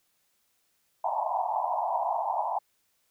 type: band-pass noise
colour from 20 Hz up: pink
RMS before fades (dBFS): -29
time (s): 1.04-2.59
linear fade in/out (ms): 5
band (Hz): 650 to 1000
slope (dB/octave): 96
effects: white hiss -72 dBFS RMS until 3.1 s